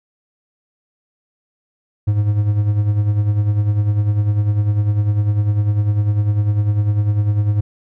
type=tone with tremolo; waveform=triangle; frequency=103.83 Hz; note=G#2; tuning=in tune; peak=-9 dBFS; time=2.07-7.61 s; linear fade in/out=10 ms; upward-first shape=sine; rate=10 Hz; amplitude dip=55%; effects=none